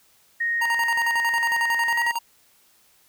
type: tone with pitch glide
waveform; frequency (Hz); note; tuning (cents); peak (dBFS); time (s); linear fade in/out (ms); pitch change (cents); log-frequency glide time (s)
sine; 1864.7 to 1900.6; A#6 to A#6; 0 to +33; -21; 0.4-2.12; 10; +33; 1.87-2.01
type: tone with tremolo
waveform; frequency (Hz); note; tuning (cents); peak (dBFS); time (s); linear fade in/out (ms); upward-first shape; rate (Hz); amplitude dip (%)
square; 932.3; A#5; 0; -23; 0.61-2.19; 10; square; 11; 75
effects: white hiss -59 dBFS RMS until 3.08 s